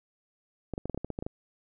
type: clicks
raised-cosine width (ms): 2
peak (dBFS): -20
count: 11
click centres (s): 0.737 / 0.779 / 0.856 / 0.897 / 0.946 / 0.976 / 1.046 / 1.103 / 1.189 / 1.225 / 1.265
effects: none